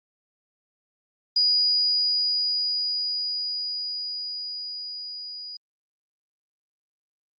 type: tone with level ramp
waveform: sine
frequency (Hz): 4905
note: D#8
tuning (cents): -26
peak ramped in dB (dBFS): -17 to -35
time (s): 1.36-5.57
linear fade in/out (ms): 5
effects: Opus 24 kbps